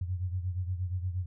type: beating tone pair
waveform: sine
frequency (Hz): 89.5 / 98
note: F2 / G2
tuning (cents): +43 / 0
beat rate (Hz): 8.5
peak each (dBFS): -31 / -37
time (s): 0.01-1.26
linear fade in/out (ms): 5
effects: none